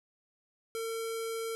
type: tone with low-pass filter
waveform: square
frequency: 453.2 Hz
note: A#4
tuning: 49 cents flat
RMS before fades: -36 dBFS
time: 0.75-1.55 s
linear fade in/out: 0 ms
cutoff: 11000 Hz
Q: 2.2
effects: none